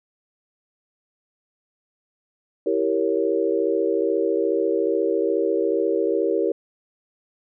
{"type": "chord", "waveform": "sine", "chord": "E diminished seventh", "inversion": "none", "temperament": "equal", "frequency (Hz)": [329.6, 392, 466.2, 554.4], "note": ["E4", "G4", "Bb4", "Db5"], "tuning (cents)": [0, 0, 0, 0], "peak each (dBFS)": [-25, -23, -23, -27], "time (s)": [2.66, 6.52], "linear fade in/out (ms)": 5, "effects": []}